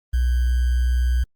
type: tone with sample-and-hold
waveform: sine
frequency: 61.4 Hz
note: B1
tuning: 9 cents flat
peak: -16 dBFS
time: 0.13-1.24 s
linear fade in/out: 10 ms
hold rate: 1575 Hz
effects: Opus 32 kbps